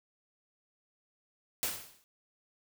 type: noise with exponential decay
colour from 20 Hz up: white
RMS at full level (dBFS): -30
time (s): 1.63-2.04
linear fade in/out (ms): 0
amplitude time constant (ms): 87
effects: none